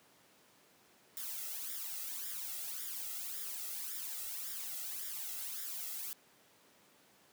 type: noise with flanger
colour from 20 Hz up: blue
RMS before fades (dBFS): -42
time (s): 1.17-6.13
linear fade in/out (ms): 0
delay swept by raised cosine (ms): 0.56 to 1.54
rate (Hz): 1.8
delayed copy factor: +0.75
effects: pink hiss -65 dBFS RMS until 7.32 s + high-pass 200 Hz 12 dB/octave